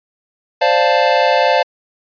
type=chord; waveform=square; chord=D minor seventh; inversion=third; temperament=equal; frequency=523.3 / 587.3 / 698.5 / 880 Hz; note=C5 / D5 / F5 / A5; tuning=0 / 0 / 0 / 0 cents; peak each=-17 dBFS; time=0.61-1.63 s; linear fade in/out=10 ms; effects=resampled to 11025 Hz